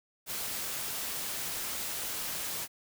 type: noise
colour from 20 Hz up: white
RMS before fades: -36 dBFS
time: 0.26-2.68 s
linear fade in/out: 50 ms
effects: none